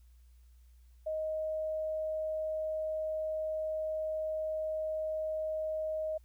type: tone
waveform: sine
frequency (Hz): 626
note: D#5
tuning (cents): +10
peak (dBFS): -32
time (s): 1.06-6.18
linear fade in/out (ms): 10
effects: added 60 Hz sine -56 dBFS peak until 6.24 s + white hiss -75 dBFS RMS until 6.24 s